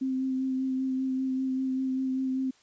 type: tone with vibrato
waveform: sine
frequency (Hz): 262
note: C4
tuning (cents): +2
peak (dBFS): -26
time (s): 0.01-2.51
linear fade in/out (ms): 10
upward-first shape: sine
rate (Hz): 5.1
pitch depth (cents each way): 16
effects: white hiss -62 dBFS RMS until 2.62 s + resampled to 16000 Hz